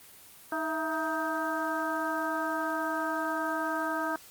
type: harmonic tone with a mistuned harmonic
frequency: 314.5 Hz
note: D#4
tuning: 19 cents sharp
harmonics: 1 / 2 / 3 / 4 / 5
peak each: -35 / -35 / -35 / -35 / -35 dBFS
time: 0.52-4.16 s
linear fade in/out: 2 ms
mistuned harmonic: 2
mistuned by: +76 cents
effects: white hiss -52 dBFS RMS until 4.3 s + Opus 24 kbps